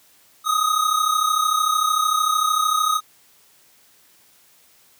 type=tone pair together; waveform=square; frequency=1236.7 / 1270 Hz; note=D#6 / D#6; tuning=-11 / +35 cents; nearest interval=unison; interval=46 cents; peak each=-21 dBFS; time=0.44-3.01 s; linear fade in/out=50 ms; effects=white hiss -55 dBFS RMS until 4.99 s + high-pass 80 Hz 12 dB/octave